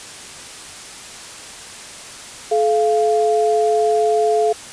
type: tone pair together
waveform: sine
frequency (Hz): 429.9 / 692.3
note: A4 / F5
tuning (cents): -40 / -15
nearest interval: minor sixth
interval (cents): 825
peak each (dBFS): -15 / -17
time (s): 2.51-4.53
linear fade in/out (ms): 10
effects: white hiss -35 dBFS RMS until 4.72 s + resampled to 22050 Hz